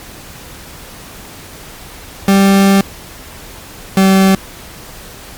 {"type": "tone pair in turn", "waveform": "40% pulse", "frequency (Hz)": [196, 191.97], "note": ["G3", "G3"], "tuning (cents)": [0, -36], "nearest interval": "unison", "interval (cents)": 36, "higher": "first", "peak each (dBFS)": -5, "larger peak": "neither", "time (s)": [[2.28, 2.81], [3.97, 4.35]], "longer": "first", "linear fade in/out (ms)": 2, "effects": ["pink hiss -33 dBFS RMS until 5.37 s", "MP3 96 kbps"]}